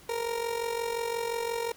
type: tone with amplitude modulation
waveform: 30% pulse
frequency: 466.2 Hz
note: A#4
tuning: in tune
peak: -24 dBFS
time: 0.09-1.72 s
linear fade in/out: 5 ms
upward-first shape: sine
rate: 45.7 Hz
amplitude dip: 65%
effects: pink hiss -54 dBFS RMS until 1.76 s